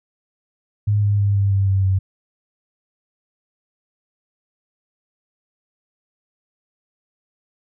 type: tone with pitch steps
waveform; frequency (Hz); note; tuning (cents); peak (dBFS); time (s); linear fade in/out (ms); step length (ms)
sine; 103.83 / 102.34 / 100.87 / 99.43 / 98 / 96.6 / 95.21; G#2 / G#2 / G2 / G2 / G2 / G2 / G2; 0 / -25 / +50 / +25 / 0 / -25 / -50; -14; 0.87-1.99; 10; 160
effects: none